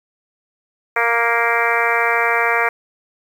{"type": "harmonic tone with a mistuned harmonic", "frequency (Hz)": 233.1, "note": "A#3", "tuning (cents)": 0, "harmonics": [2, 3, 4, 5, 6, 7, 8, 9, 10], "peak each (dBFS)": [-23, -23, -23, -23, -23, -23, -23, -23, -23], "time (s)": [0.96, 2.69], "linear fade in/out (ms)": 5, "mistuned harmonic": 8, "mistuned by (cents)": 16, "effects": ["7-bit"]}